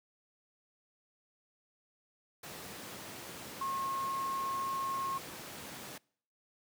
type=tone in noise; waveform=sine; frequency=1081 Hz; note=C#6; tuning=44 cents flat; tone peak=-33 dBFS; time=3.61-5.18 s; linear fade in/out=5 ms; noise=pink; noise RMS=-45 dBFS; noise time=2.43-5.98 s; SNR=+9 dB; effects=noise-tail reverb RT60 0.6 s tail -26 dB re dry + high-pass 150 Hz 12 dB/octave